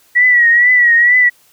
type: tone with vibrato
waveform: sine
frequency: 1930 Hz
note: B6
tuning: 40 cents flat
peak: -6 dBFS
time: 0.15-1.3 s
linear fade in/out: 20 ms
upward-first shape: triangle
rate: 2.2 Hz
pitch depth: 75 cents each way
effects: white hiss -51 dBFS RMS until 1.52 s